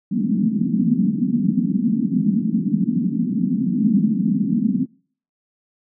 pink band-pass noise, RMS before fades -19 dBFS, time 0.11-4.86 s, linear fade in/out 20 ms, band 180 to 250 Hz, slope 48 dB/octave, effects noise-tail reverb RT60 0.5 s tail -25 dB re dry

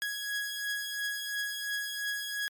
sawtooth beating tone pair, 1661.2 / 1664.1 Hz, G#6 / G#6, 0 / +3 cents, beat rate 2.9 Hz, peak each -35 / -30 dBFS, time 0.02-2.48 s, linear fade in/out 0 ms, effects MP3 96 kbps

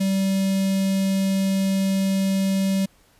square tone with notch filter, 193.2 Hz, G3, 25 cents flat, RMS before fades -21 dBFS, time 0-2.86 s, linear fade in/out 10 ms, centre 1200 Hz, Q 0.53, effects pink hiss -58 dBFS RMS until 3.19 s + resampled to 32000 Hz

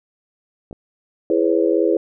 clicks, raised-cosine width 2 ms, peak -22 dBFS, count 2, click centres 0.711 / 0.728 s
sine chord, C# minor seventh, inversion first, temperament just, 332.6 / 415.8 / 498.9 / 554.4 Hz, E4 / G#4 / B4 / C#5, +16 / +2 / +17 / 0 cents, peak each -18 / -19 / -20 / -23 dBFS, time 1.3-1.97 s, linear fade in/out 2 ms
effects none

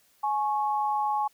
sine tone pair together, 842 / 1101.8 Hz, G#5 / C#6, +24 / -11 cents, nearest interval perfect fourth, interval 465 cents, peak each -25 / -30 dBFS, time 0.23-1.28 s, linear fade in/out 10 ms, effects white hiss -64 dBFS RMS until 1.33 s

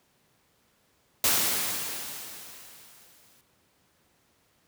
white noise with exponential decay, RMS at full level -22 dBFS, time 1.24-3.41 s, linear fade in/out 1 ms, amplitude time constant 470 ms, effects pink hiss -67 dBFS RMS until 4.67 s + high-pass 80 Hz 12 dB/octave

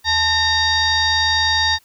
sine tone with frequency modulation, 2770 Hz, F7, 15 cents flat, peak -14 dBFS, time 0.04-1.79 s, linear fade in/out 50 ms, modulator 949 Hz, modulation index 2.3, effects white hiss -56 dBFS RMS until 1.84 s

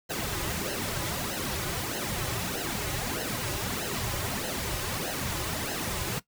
pink noise with flanger, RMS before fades -32 dBFS, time 0.09-6.2 s, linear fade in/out 20 ms, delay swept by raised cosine 0.85 to 4.45 ms, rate 1.6 Hz, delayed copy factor -0.8, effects noise-tail reverb RT60 0.1 s tail -17 dB re dry

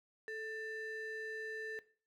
triangle ring-modulated tone, 1108.7 Hz, C#6, in tune, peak -36 dBFS, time 0.28-1.79 s, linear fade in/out 0 ms, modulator 671 Hz, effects noise-tail reverb RT60 0.4 s tail -17 dB re dry

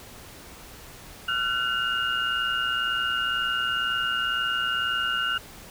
sine tone cluster, 1376 / 1498 / 2843 Hz, F6 / F#6 / F7, -26 / +21 / +30 cents, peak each -28 dBFS, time 1.28-5.38 s, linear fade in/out 5 ms, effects pink hiss -45 dBFS RMS until 5.7 s

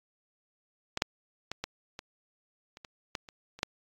clicks, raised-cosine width 0.2 ms, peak -14 / -7 / -17 / -16 / -23 / -30 / -26 / -16 / -30 / -30 / -10 dBFS, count 11, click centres 0.974 / 1.021 / 1.516 / 1.64 / 1.991 / 2.771 / 2.848 / 3.152 / 3.288 / 3.59 / 3.631 s, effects AAC 48 kbps

